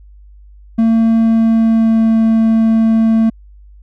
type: tone with pitch glide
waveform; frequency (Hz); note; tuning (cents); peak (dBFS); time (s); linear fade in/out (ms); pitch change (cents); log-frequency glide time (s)
triangle; 226.1 to 223.9; A3 to A3; +47 to +30; -6; 0.78-3.3; 10; -17; 1.17-2.13
effects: added 50 Hz sine -37 dBFS peak until 3.82 s